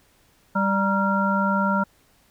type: harmonic tone with a mistuned harmonic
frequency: 197.2 Hz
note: G3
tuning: 11 cents sharp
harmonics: 1 / 3 / 5 / 7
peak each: -22 / -28 / -25 / -24 dBFS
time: 0.55-1.84 s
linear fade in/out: 10 ms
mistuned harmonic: 5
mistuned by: -74 cents
effects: pink hiss -60 dBFS RMS until 2.3 s